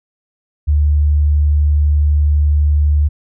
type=tone; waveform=sine; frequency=74 Hz; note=D2; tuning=14 cents sharp; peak=-9 dBFS; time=0.67-3.09 s; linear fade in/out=20 ms; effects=none